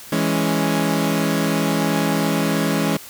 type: chord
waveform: sawtooth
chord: C# minor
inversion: first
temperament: equal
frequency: 164.81 / 207.7 / 277.2 Hz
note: E3 / G#3 / C#4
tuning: 0 / 0 / 0 cents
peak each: -18 dBFS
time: 0.12-2.97 s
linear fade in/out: 5 ms
effects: white hiss -39 dBFS RMS until 3.09 s